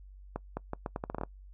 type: accelerating click train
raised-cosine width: 1 ms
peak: -20 dBFS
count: 11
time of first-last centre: 0.36-1.235 s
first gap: 210 ms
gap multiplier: 0.78
effects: noise-tail reverb RT60 0.1 s tail -23 dB re dry + added 48 Hz sine -48 dBFS peak until 1.53 s